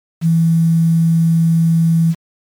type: tone with quantisation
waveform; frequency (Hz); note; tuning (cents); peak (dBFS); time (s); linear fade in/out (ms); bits
sine; 164.81; E3; 0; -9; 0.21-2.15; 50; 6
effects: MP3 96 kbps